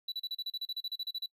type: tone bursts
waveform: triangle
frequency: 3951 Hz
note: B7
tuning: in tune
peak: -32 dBFS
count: 16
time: 0.08-1.261 s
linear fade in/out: 5 ms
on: 41 ms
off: 35 ms
effects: noise-tail reverb RT60 0.1 s tail -24 dB re dry